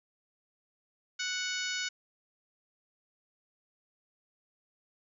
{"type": "harmonic tone with a mistuned harmonic", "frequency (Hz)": 740, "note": "F#5", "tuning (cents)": 0, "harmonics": [2, 3, 4, 5, 6, 7, 8, 9], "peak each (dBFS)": [-37, -39, -40, -41, -42, -42, -43, -44], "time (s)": [1.19, 1.89], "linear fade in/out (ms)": 10, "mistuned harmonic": 9, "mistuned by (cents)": 35, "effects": []}